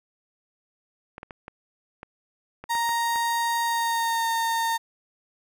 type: clicks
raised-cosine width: 0.5 ms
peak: -23 dBFS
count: 9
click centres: 1.181 / 1.231 / 1.308 / 1.481 / 2.031 / 2.64 / 2.752 / 2.892 / 3.159 s
type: tone with pitch glide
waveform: 35% pulse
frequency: 932.3 to 914.7 Hz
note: A#5 to A#5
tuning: 0 to -33 cents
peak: -21 dBFS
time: 2.69-4.78 s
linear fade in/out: 20 ms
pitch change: -33 cents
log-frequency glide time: 3.65-4.27 s
effects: none